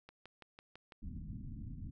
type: click train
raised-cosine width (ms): 0.3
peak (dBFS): -36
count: 6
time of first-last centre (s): 0.09-0.922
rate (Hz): 6.01
type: low-pass noise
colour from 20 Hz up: pink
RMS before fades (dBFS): -45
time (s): 1.02-1.91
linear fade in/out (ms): 10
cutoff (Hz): 260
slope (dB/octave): 48
effects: none